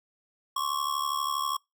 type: ring-modulated tone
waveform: square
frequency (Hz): 1100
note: C#6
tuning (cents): -14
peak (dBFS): -25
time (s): 0.56-1.57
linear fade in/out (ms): 5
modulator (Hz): 36.2
effects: noise-tail reverb RT60 0.2 s tail -26 dB re dry